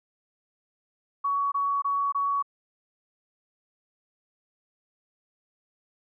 sine tone bursts, 1124 Hz, C#6, 24 cents sharp, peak -23 dBFS, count 4, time 1.24-2.426 s, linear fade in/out 10 ms, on 280 ms, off 22 ms, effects none

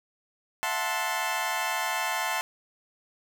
20% pulse chord, F# half-diminished seventh, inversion third, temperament equal with one note detuned, 659.3 / 732.3 / 880 / 1046.5 Hz, E5 / F#5 / A5 / C6, 0 / -18 / 0 / 0 cents, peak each -31 / -29 / -26 / -27 dBFS, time 0.63-2.41 s, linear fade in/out 0 ms, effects none

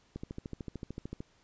click train, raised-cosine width 3 ms, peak -26 dBFS, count 15, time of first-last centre 0.16-1.205 s, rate 13.4 Hz, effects pink hiss -67 dBFS RMS until 1.43 s + resampled to 16000 Hz

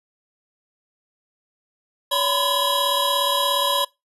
square tone cluster, 566 / 991 / 1028 / 3295 / 3870 Hz, C#5 / B5 / C6 / G#7 / B7, +36 / +6 / -31 / -14 / -36 cents, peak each -26 dBFS, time 2.11-3.85 s, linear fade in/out 10 ms, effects noise-tail reverb RT60 0.2 s tail -22 dB re dry + resampled to 32000 Hz

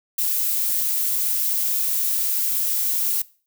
violet noise, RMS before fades -22 dBFS, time 0.18-3.22 s, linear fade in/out 5 ms, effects noise-tail reverb RT60 0.4 s tail -21 dB re dry

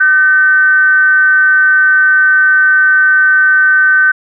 sine tone with frequency modulation, 1525 Hz, G6, 48 cents flat, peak -5 dBFS, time 0-4.12 s, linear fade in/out 10 ms, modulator 313 Hz, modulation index 0.31, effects none

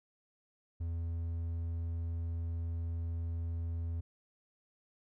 triangle tone, 83.6 Hz, E2, 25 cents sharp, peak -32 dBFS, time 0.8-4.01 s, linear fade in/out 10 ms, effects none

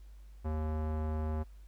square tone with low-pass filter, 77.78 Hz, D#2, in tune, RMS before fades -34 dBFS, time 0.44-1.44 s, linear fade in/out 20 ms, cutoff 1000 Hz, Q 1.1, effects added 50 Hz sine -49 dBFS peak until 1.67 s + pink hiss -70 dBFS RMS until 1.67 s

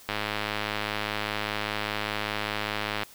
click train, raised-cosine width 0.3 ms, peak -12 dBFS, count 310, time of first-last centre 0.09-3.033 s, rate 105 Hz, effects white hiss -51 dBFS RMS until 3.14 s

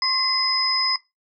sine tone cluster, 1065 / 2041 / 5060 Hz, C6 / C7 / D#8, +30 / -44 / +28 cents, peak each -26 / -28 / -20 dBFS, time 0.02-0.96 s, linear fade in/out 2 ms, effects noise-tail reverb RT60 0.2 s tail -18 dB re dry

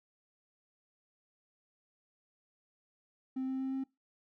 triangle tone with pitch steps, 261.6 / 263.3 / 264.9 / 266.6 Hz, C4 / C4 / C4 / C4, 0 / +11 / +22 / +33 cents, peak -30 dBFS, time 3.36-3.84 s, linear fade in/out 10 ms, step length 120 ms, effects noise-tail reverb RT60 0.2 s tail -23 dB re dry + tanh soft clip ceiling -28 dBFS

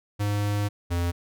square tone pair in turn, 102.9 / 86.53 Hz, G#2 / F2, -16 / -15 cents, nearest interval minor third, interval 299 cents, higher first, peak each -24 dBFS, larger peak neither, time 0.19-0.69 / 0.9-1.12 s, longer first, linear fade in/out 20 ms, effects none

